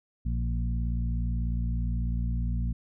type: harmonic tone with a mistuned harmonic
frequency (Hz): 58.2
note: A#1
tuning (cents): -2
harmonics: 1 / 2 / 3 / 4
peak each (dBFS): -27 / -33 / -37 / -39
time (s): 0.25-2.73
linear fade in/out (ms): 10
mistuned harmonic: 2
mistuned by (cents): +23
effects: none